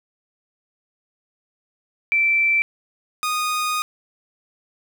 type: tone pair in turn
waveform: sine / sawtooth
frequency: 2335 / 1236.9 Hz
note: D7 / D#6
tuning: -11 / -11 cents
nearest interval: major seventh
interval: 1100 cents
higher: first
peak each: -15 / -17 dBFS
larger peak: first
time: 2.12-2.62 / 3.23-3.82 s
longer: second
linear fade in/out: 0 ms
effects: 9-bit